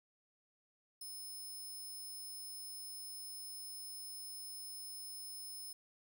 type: tone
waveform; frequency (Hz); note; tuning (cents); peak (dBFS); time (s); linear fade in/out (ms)
10% pulse; 5210; E8; -21; -40; 1.01-5.73; 5
effects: none